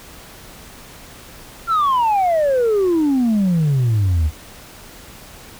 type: exponential sweep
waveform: sine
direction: down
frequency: 1396.9 to 72.7 Hz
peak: -11 dBFS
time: 1.67-4.31 s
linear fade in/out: 50 ms
effects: tanh soft clip ceiling -12 dBFS + pink hiss -40 dBFS RMS until 5.59 s